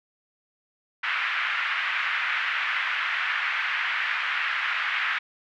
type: band-pass noise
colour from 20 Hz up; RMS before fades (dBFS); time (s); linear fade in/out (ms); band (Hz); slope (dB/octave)
pink; -27; 1.03-5.19; 10; 1400 to 2500; 24
effects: none